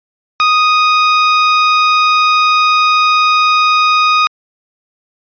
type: tone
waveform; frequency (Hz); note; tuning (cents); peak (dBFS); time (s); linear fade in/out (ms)
sawtooth; 1244.5; D#6; 0; -4; 0.4-4.27; 0
effects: resampled to 11025 Hz